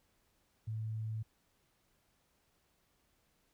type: tone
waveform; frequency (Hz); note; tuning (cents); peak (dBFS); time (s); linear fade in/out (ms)
sine; 110; A2; 0; -36; 0.67-1.23; 10
effects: pink hiss -75 dBFS RMS until 3.53 s